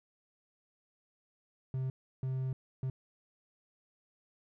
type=tone bursts at uneven times; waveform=triangle; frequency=130.81 Hz; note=C3; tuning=in tune; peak=-30 dBFS; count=3; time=1.74-1.9 / 2.23-2.53 / 2.83-2.9 s; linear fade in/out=2 ms; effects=none